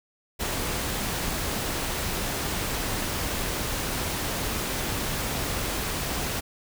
pink noise, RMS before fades -29 dBFS, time 0.39-6.41 s, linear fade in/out 20 ms, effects none

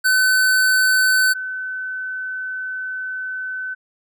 square / sine tone pair in turn, 1516 / 1516 Hz, F#6 / F#6, +42 / +42 cents, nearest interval unison, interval 0 cents, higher neither, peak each -14 / -24 dBFS, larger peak first, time 0.04-1.34 / 1.34-3.75 s, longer second, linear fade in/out 20 ms, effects none

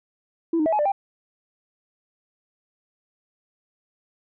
sine tone with pitch steps, 332 / 307.4 / 650 / 845 / 593 / 792 Hz, E4 / D#4 / E5 / G#5 / D5 / G5, +12 / -21 / -24 / +30 / +17 / +18 cents, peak -17 dBFS, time 0.53-0.92 s, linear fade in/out 5 ms, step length 65 ms, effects tanh soft clip ceiling -15 dBFS

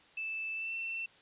sine tone with pitch glide, 2637 to 2689 Hz, E7 to E7, 0 to +34 cents, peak -35 dBFS, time 0.17-1.06 s, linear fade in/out 5 ms, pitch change +34 cents, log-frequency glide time 0.54-0.75 s, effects white hiss -61 dBFS RMS until 1.21 s + resampled to 8000 Hz

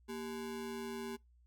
square ring-modulated tone, 313.8 Hz, D#4, 15 cents sharp, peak -38 dBFS, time 0.08-1.17 s, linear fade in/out 20 ms, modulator 79.7 Hz, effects noise-tail reverb RT60 0.2 s tail -25 dB re dry + added 60 Hz sine -63 dBFS peak until 1.46 s

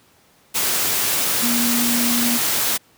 sine tone in noise, 238.3 Hz, A#3, 38 cents sharp, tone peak -20 dBFS, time 1.42-2.38 s, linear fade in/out 20 ms, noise white, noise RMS -20 dBFS, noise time 0.54-2.78 s, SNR -3 dB, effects pink hiss -55 dBFS RMS until 2.97 s + high-pass 100 Hz 12 dB/octave

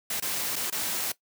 white noise with dropouts, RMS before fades -30 dBFS, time 0.1-1.12 s, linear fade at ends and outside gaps 5 ms, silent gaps 0.201-0.222 / 0.558-0.562 / 0.702-0.723 s, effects noise-tail reverb RT60 0.1 s tail -18 dB re dry + high-pass 100 Hz 12 dB/octave

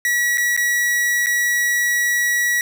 45% pulse tone with dropouts, 1929 Hz, B6, 41 cents flat, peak -16 dBFS, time 0.05-2.61 s, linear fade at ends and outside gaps 1 ms, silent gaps 0.374-0.38 / 0.565-0.575 / 1.261-1.268 s, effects none

